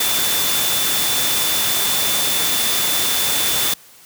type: tone in noise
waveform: sine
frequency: 3520 Hz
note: A7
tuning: in tune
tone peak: -23 dBFS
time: 0-3.74 s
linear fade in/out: 5 ms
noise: white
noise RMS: -19 dBFS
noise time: 0-3.74 s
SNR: -7 dB
effects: white hiss -46 dBFS RMS until 4.05 s + high-pass 80 Hz 12 dB/octave